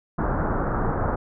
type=low-pass noise; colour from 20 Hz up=pink; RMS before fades=-24 dBFS; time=0.18-1.16 s; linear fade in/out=10 ms; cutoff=1500 Hz; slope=48 dB/octave; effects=none